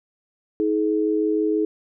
sine tone pair together, 318.4 / 424.6 Hz, D#4 / G#4, +40 / +38 cents, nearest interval perfect fourth, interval 498 cents, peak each -21 dBFS, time 0.6-1.65 s, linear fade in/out 0 ms, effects none

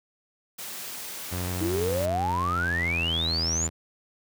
white high-pass noise, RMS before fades -37 dBFS, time 0.58-2.06 s, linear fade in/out 10 ms, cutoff 120 Hz, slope 12 dB/octave
sawtooth tone with pitch glide, 89.8 to 81.87 Hz, F2 to E2, +49 to -11 cents, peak -25 dBFS, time 1.31-3.7 s, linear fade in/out 20 ms, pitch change -160 cents, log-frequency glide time 2.31-3.27 s
sine exponential sweep, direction up, 311.1 to 7230 Hz, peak -25 dBFS, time 1.61-3.67 s, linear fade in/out 2 ms
effects none

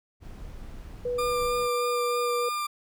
brown noise, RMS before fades -41 dBFS, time 0.2-1.69 s, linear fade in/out 50 ms
sine tone with pitch glide, 490 to 483.8 Hz, B4 to B4, -14 to -36 cents, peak -26 dBFS, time 1.05-2.49 s, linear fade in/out 5 ms, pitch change -22 cents, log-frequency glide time 1.34-2.32 s
40% pulse tone with vibrato, 1196 Hz, D6, 31 cents sharp, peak -27 dBFS, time 1.18-2.67 s, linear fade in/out 10 ms, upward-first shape sine, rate 3.2 Hz, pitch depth 13 cents each way
effects none

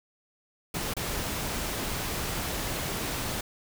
pink noise with dropouts, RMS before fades -32 dBFS, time 0.74-3.41 s, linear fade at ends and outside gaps 5 ms, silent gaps 0.938-0.966 s, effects none

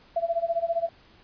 sine tone with tremolo, 673 Hz, E5, 36 cents sharp, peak -20 dBFS, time 0.16-0.89 s, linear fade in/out 5 ms, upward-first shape sine, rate 15 Hz, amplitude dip 90%, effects pink hiss -56 dBFS RMS until 1.23 s + resampled to 11025 Hz

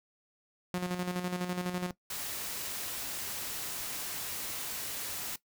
sawtooth tone with tremolo, 179.6 Hz, F3, 49 cents sharp, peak -26 dBFS, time 0.74-1.91 s, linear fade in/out 0 ms, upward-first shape square, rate 12 Hz, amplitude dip 50%
white noise, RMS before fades -38 dBFS, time 2.1-5.36 s, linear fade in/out 5 ms
effects noise-tail reverb RT60 0.1 s tail -18 dB re dry

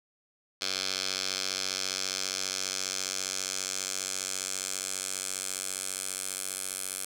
10% pulse tone with band-pass filter sweep, 94.8 Hz, F#2, 43 cents sharp, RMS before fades -34 dBFS, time 0.61-7.05 s, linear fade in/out 5 ms, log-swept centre 4700 to 9700 Hz, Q 2.1, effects none

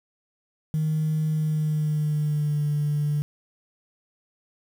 sine tone with pitch glide, 155.5 to 147.71 Hz, D#3 to D3, -1 to +10 cents, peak -20 dBFS, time 0.74-3.22 s, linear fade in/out 0 ms, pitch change -89 cents, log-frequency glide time 1.31-2.64 s, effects tanh soft clip ceiling -18 dBFS + 8-bit

